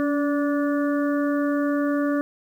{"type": "harmonic tone with a mistuned harmonic", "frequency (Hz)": 290.6, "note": "D4", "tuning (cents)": -18, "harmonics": [1, 2, 4, 5, 6], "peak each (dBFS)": [-21, -27, -33, -35, -37], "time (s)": [0, 2.21], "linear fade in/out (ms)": 0, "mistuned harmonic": 1, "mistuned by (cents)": -28, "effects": ["9-bit"]}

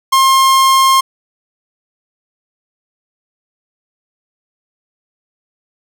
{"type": "tone", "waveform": "45% pulse", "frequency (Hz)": 1065, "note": "C6", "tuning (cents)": 30, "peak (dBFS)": -7, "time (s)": [0.12, 1.01], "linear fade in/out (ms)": 10, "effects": []}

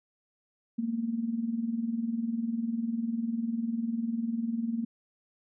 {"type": "tone with tremolo", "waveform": "sine", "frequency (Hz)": 230, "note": "A#3", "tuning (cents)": -23, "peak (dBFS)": -25, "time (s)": [0.78, 4.85], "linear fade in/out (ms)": 10, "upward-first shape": "sine", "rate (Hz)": 20, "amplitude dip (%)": 70, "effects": []}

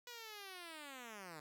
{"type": "linear sweep", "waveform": "5% pulse", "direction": "down", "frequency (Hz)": [491.1, 146.6], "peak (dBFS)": -38, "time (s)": [0.07, 1.4], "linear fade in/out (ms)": 2, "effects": []}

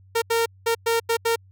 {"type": "tone bursts at uneven times", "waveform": "sawtooth", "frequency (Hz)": 460.2, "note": "A#4", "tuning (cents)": -22, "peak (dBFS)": -15, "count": 6, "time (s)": [[0.15, 0.22], [0.3, 0.46], [0.66, 0.75], [0.86, 1], [1.09, 1.17], [1.25, 1.36]], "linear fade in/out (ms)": 10, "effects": ["added 95 Hz sine -49 dBFS peak until 1.51 s"]}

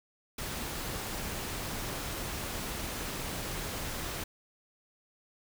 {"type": "noise", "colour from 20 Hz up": "pink", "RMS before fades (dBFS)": -37, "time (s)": [0.38, 4.24], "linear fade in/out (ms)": 5, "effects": []}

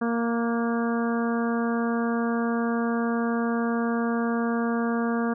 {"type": "harmonic tone with a mistuned harmonic", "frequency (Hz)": 232.7, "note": "A#3", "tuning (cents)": -3, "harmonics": [1, 2, 3, 4, 5, 6, 7], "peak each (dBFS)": [-24, -30, -34, -38, -35, -37, -38], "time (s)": [0.01, 5.34], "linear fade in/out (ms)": 10, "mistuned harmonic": 6, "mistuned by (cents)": 25, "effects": []}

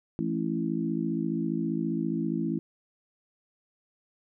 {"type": "harmonic tone with a mistuned harmonic", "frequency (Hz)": 54.9, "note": "A1", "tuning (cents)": -3, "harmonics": [3, 4, 5, 6], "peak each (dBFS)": [-32, -32, -32, -32], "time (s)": [0.19, 2.59], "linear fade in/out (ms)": 0, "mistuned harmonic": 3, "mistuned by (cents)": 39, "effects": []}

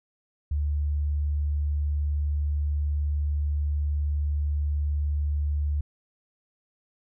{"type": "tone", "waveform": "sine", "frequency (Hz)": 73.42, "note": "D2", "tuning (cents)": 0, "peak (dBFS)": -23, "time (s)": [0.51, 5.81], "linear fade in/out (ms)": 5, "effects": []}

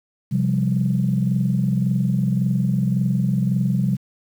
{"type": "chord", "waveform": "sine", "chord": "C suspended fourth", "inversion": "none", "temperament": "just", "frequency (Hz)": [130.81, 174.42, 196.22], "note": ["C3", "F3", "G3"], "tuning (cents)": [0, -2, 2], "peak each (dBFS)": [-20, -22, -21], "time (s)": [0.31, 3.97], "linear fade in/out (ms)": 20, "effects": ["tanh soft clip ceiling -8 dBFS", "8-bit"]}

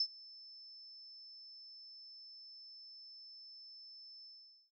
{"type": "tone with ADSR envelope", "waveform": "sine", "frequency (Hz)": 5274, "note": "E8", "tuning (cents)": 0, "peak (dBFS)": -28, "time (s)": [0, 4.71], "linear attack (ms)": 4, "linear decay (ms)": 64, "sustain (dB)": -24, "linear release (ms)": 460, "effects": []}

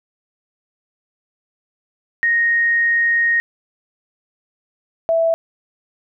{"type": "tone pair in turn", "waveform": "sine", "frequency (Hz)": [1864.7, 659.3], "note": ["A#6", "E5"], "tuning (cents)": [0, 0], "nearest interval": "octave + tritone", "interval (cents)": 1800, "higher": "first", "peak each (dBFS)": -13, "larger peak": "neither", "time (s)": [[2.23, 3.4], [5.09, 5.34]], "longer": "first", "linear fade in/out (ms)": 0, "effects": []}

